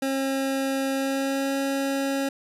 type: tone with pitch glide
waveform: 25% pulse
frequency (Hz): 270 to 273.9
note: C#4 to C#4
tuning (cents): -45 to -21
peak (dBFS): -20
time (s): 0.02-2.29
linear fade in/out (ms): 5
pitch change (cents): +24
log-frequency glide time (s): 0.94-1.58
effects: resampled to 32000 Hz